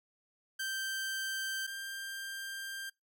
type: tone pair in turn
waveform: sawtooth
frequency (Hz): 1565 / 1585.9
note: G6 / G6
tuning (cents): -3 / +20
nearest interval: unison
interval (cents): 23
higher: second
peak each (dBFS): -31 / -36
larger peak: first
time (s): 0.59-1.67 / 1.67-2.9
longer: second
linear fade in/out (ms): 10
effects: noise-tail reverb RT60 0.2 s tail -26 dB re dry